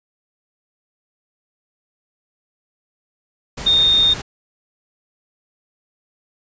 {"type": "tone in noise", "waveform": "sine", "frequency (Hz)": 3666, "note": "A#7", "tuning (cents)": -30, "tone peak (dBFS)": -11, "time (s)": [3.66, 4.14], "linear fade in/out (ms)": 10, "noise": "pink", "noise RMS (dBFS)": -29, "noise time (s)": [3.57, 4.22], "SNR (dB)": 15, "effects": ["resampled to 16000 Hz"]}